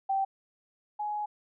sine tone pair in turn, 778 / 837.8 Hz, G5 / G#5, -13 / +15 cents, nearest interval minor second, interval 128 cents, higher second, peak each -25 / -30 dBFS, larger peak first, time 0.09-0.25 / 0.99-1.26 s, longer second, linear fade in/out 10 ms, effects none

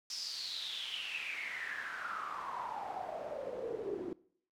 pink noise with band-pass filter sweep, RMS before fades -41 dBFS, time 0.1-4.13 s, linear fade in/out 2 ms, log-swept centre 5400 to 340 Hz, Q 8.6, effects noise-tail reverb RT60 0.6 s tail -21 dB re dry

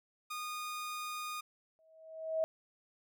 sawtooth tone, 1228 Hz, D#6, 23 cents flat, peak -35 dBFS, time 0.3-1.41 s, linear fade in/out 10 ms
sine tone with exponential growth, 641 Hz, E5, 49 cents flat, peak -27 dBFS, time 1.79-2.44 s, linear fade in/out 0 ms, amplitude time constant 140 ms
effects none

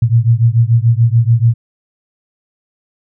sine beating tone pair, 113.3 / 120.2 Hz, A#2 / B2, -49 / -46 cents, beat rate 6.9 Hz, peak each -10 / -11 dBFS, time 0.02-1.54 s, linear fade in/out 5 ms, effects none

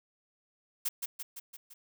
blue noise with echo, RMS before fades -31 dBFS, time 0.85-0.89 s, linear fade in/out 10 ms, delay 170 ms, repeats 5, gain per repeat -4 dB, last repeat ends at 1.74 s, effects none

